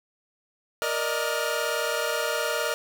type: tone cluster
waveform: sawtooth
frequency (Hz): 465.8 / 589 / 628 / 1417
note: A#4 / D5 / D#5 / F6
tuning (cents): -1 / +5 / +16 / +25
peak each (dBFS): -27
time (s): 0.82-2.74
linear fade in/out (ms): 0
effects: none

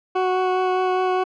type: tone with vibrato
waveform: 20% pulse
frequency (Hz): 370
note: F#4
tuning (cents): 0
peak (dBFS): -13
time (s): 0.15-1.24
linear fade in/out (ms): 10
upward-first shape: sine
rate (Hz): 4.9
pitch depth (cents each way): 9
effects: low-pass 2000 Hz 12 dB/octave

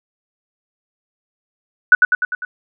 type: tone with echo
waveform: sine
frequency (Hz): 1482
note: F#6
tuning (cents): +2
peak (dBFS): -3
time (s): 1.92-1.95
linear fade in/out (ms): 2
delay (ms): 100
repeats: 5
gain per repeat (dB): -4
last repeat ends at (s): 2.45
effects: none

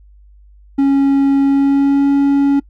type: tone with pitch glide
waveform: triangle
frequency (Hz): 275.9 to 279.8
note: C#4 to C#4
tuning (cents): -8 to +16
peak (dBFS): -7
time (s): 0.78-2.6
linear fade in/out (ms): 10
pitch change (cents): +24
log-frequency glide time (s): 1.43-2.09
effects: noise-tail reverb RT60 0.1 s tail -24 dB re dry + added 50 Hz sine -41 dBFS peak until 2.69 s

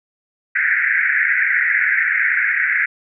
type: band-pass noise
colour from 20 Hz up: white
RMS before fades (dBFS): -17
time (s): 0.55-2.86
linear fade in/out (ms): 10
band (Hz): 1500 to 2200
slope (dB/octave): 96
effects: none

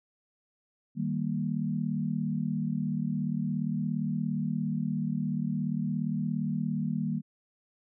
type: chord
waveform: sine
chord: Eb major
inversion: none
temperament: equal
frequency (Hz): 155.56 / 196 / 233.1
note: Eb3 / G3 / Bb3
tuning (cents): 0 / 0 / 0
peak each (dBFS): -32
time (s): 0.95-7.22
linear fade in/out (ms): 50
effects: none

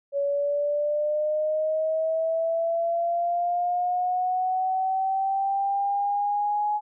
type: linear sweep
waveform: sine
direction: up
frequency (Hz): 560 to 841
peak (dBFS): -22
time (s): 0.12-6.81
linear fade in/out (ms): 50
effects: none

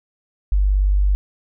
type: tone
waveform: sine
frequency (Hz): 49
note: G1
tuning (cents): 0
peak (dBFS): -13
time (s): 0.52-1.15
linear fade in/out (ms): 0
effects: none

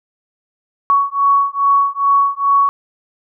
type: beating tone pair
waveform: sine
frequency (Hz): 1117 / 1119.4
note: C#6 / C#6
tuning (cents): +13 / +17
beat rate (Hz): 2.4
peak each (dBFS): -14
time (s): 0.9-2.69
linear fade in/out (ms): 0
effects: none

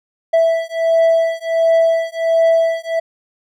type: beating tone pair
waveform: triangle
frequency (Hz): 658 / 659.4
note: E5 / E5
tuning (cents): -3 / 0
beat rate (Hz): 1.4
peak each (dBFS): -13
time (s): 0.33-3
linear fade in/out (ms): 10
effects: none

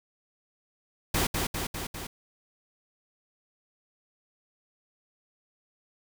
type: noise with echo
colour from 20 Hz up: pink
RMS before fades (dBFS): -26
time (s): 1.14-1.27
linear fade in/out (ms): 5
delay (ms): 200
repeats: 4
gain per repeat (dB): -3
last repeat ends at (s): 2.07
effects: none

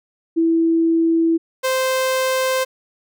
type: tone pair in turn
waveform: sine / sawtooth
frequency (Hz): 329.4 / 520.7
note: E4 / C5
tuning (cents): -1 / -8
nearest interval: minor sixth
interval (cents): 793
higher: second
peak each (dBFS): -13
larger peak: neither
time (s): 0.36-1.38 / 1.63-2.65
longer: neither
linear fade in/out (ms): 20
effects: none

